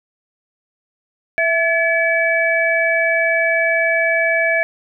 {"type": "tone cluster", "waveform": "sine", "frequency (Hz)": [661, 1712, 2290], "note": ["E5", "A6", "D7"], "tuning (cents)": [5, -48, -44], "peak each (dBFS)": -18, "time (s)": [1.38, 4.63], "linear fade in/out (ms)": 0, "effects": []}